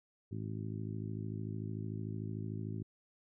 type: harmonic tone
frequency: 53.4 Hz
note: G#1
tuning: 49 cents sharp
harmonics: 2 / 3 / 4 / 5 / 6 / 7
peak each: -40 / -44 / -46 / -48 / -50 / -51 dBFS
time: 0.31-2.83 s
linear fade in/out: 10 ms
effects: none